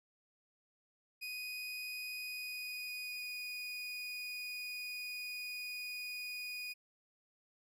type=tone with pitch glide; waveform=30% pulse; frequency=2489 to 2470 Hz; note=D#7 to D#7; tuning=0 to -13 cents; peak=-38 dBFS; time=1.21-6.74 s; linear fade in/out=20 ms; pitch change=-13 cents; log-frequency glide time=2.19-3.31 s; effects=none